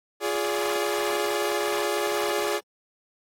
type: chord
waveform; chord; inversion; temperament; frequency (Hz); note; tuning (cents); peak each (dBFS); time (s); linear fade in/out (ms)
sawtooth; D diminished; first; equal with one note detuned; 349.2 / 415.3 / 576.6; F4 / Ab4 / D5; 0 / 0 / -32; -27 / -23 / -26; 0.2-2.61; 50
effects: AAC 48 kbps